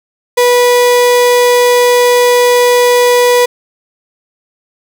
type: tone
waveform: 35% pulse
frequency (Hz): 489.3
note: B4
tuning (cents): -16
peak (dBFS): -4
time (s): 0.37-3.46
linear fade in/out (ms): 10
effects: 7-bit

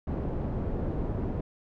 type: low-pass noise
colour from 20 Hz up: pink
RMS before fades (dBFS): -31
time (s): 0.07-1.41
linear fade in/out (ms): 5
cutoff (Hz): 500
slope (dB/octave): 12
effects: none

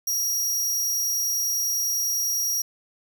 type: tone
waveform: sawtooth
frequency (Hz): 5690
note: F8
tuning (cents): +31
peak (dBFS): -20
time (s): 0.07-2.62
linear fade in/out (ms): 5
effects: none

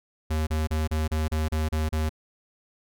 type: tone bursts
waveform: square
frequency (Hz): 78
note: D#2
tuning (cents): +5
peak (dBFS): -24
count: 9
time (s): 0.3-2.094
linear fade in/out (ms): 10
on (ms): 170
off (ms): 33
effects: none

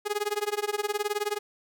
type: tone with tremolo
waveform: sawtooth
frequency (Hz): 415.5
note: G#4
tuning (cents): +1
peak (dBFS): -20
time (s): 0.05-1.39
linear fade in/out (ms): 20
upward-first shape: sine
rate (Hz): 19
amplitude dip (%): 95
effects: none

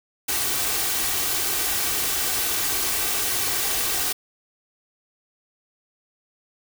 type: noise with comb filter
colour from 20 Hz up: white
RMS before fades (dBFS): -24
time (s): 0.28-4.13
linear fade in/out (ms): 10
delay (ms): 2.6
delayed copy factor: +0.5
effects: none

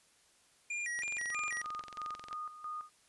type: tone with vibrato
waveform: square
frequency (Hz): 2142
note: C7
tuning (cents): +40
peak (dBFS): -36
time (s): 0.7-1.62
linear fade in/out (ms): 5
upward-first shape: square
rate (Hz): 3.1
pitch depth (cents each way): 200
type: click train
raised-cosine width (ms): 0.2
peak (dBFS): -29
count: 31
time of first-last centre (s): 0.99-2.329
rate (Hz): 22.4
type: tone with tremolo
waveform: sine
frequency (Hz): 1230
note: D#6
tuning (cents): -20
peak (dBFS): -38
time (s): 1.31-2.9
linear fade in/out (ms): 50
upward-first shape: square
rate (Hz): 3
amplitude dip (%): 70
effects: white hiss -67 dBFS RMS until 3.08 s + resampled to 24000 Hz

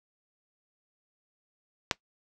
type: click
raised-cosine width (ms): 0.2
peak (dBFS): -6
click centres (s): 1.912
effects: noise-tail reverb RT60 0.1 s tail -20 dB re dry

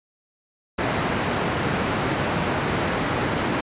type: band-pass noise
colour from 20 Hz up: pink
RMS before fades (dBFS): -24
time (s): 0.78-3.61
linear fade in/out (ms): 10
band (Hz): 110 to 2200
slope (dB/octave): 12
effects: resampled to 8000 Hz

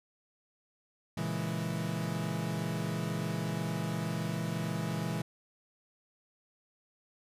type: chord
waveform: 40% pulse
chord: A# half-diminished seventh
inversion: none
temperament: equal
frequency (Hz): 116.54 / 138.59 / 164.81 / 207.7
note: A#2 / C#3 / E3 / G#3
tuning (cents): 0 / 0 / 0 / 0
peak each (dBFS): -38 / -40 / -34 / -38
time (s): 1.17-5.22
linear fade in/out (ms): 5
effects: resampled to 32000 Hz

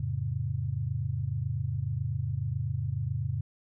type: chord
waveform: sine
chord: F augmented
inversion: none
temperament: just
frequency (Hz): 87.31 / 109.13 / 136.42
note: F2 / A2 / C#3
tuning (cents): 0 / -14 / -27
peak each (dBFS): -35 / -32 / -32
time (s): 0-3.41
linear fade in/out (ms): 5
effects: none

